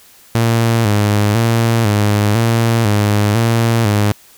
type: tone with vibrato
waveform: sawtooth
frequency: 109.4 Hz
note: A2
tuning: 9 cents flat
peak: -7 dBFS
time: 0.35-4.12 s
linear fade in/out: 0 ms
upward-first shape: square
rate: 1 Hz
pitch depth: 89 cents each way
effects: white hiss -45 dBFS RMS until 4.37 s